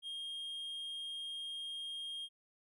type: tone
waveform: triangle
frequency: 3230 Hz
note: G#7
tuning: 49 cents flat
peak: -39 dBFS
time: 0.02-2.29 s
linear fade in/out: 50 ms
effects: none